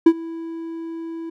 triangle tone with ADSR envelope, 329.6 Hz, E4, in tune, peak -3 dBFS, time 0.06-1.3 s, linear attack 7 ms, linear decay 59 ms, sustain -23 dB, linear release 8 ms, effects none

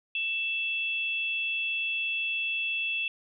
sine tone pair together, 2663 / 3359 Hz, E7 / G#7, +17 / +19 cents, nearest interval major third, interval 402 cents, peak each -28 / -35 dBFS, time 0.15-3.08 s, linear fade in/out 2 ms, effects none

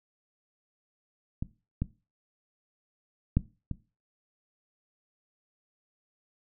clicks, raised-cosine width 5 ms, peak -19 / -16 / -10 / -20 dBFS, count 4, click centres 1.425 / 1.82 / 3.37 / 3.713 s, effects noise-tail reverb RT60 0.3 s tail -17 dB re dry

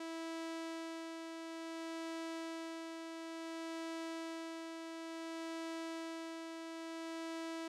sawtooth tone with tremolo, 327.6 Hz, E4, 11 cents flat, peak -37 dBFS, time 0-7.68 s, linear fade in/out 5 ms, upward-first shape sine, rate 0.57 Hz, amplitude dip 35%, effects low-pass 8000 Hz 12 dB/octave

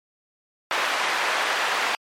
white band-pass noise, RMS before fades -24 dBFS, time 0.71-1.95 s, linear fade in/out 0 ms, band 650 to 2000 Hz, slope 12 dB/octave, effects MP3 64 kbps

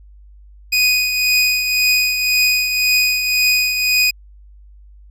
25% pulse tone with tremolo, 2489 Hz, D#7, in tune, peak -7 dBFS, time 0.72-4.11 s, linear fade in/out 10 ms, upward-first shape triangle, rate 1.9 Hz, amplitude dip 55%, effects added 50 Hz sine -40 dBFS peak until 5.1 s

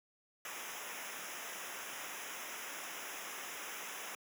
pink noise with comb filter, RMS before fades -45 dBFS, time 0.45-4.15 s, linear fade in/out 2 ms, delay 0.23 ms, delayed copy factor -0.95, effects high-pass 200 Hz 12 dB/octave

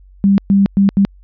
sine tone bursts at uneven times, 197.7 Hz, G3, 15 cents sharp, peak -7 dBFS, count 4, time 0.24-0.38 / 0.5-0.66 / 0.77-0.89 / 0.97-1.05 s, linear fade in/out 0 ms, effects added 47 Hz sine -40 dBFS peak until 1.23 s + resampled to 11025 Hz

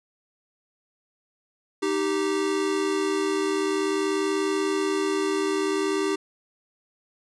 square tone pair together, 309.8 / 390.3 Hz, D#4 / G4, -7 / -8 cents, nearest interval major third, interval 399 cents, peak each -28 / -25 dBFS, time 1.82-6.16 s, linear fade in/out 10 ms, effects resampled to 22050 Hz + 10-bit

